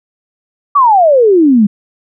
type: exponential sweep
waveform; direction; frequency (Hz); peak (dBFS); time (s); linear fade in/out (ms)
sine; down; 1183 to 196.9; -4; 0.75-1.67; 10
effects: none